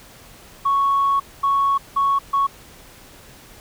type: tone bursts at uneven times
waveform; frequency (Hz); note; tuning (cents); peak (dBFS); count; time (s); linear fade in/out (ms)
sine; 1108.7; C#6; 0; -14; 4; 0.65-1.2 / 1.43-1.78 / 1.96-2.19 / 2.33-2.47; 10
effects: tanh soft clip ceiling -11 dBFS + pink hiss -45 dBFS RMS until 3.6 s